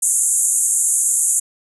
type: band-pass noise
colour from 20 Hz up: pink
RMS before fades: -17 dBFS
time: 0.02-1.4 s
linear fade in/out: 10 ms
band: 6800 to 11000 Hz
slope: 96 dB/octave
effects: none